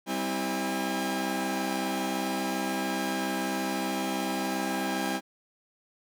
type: tone cluster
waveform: sawtooth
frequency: 195.9 / 261.3 / 324.3 / 811 Hz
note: G3 / C4 / E4 / G#5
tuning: -1 / -2 / -28 / -41 cents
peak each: -30 dBFS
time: 0.06-5.21 s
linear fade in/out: 50 ms
effects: none